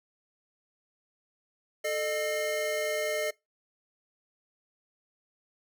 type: tone cluster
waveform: square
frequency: 439.2 / 610 / 2126 Hz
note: A4 / D#5 / C7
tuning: -3 / -34 / +27 cents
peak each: -35 / -31 / -37 dBFS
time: 1.84-3.31 s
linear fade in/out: 10 ms
effects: noise-tail reverb RT60 0.2 s tail -23 dB re dry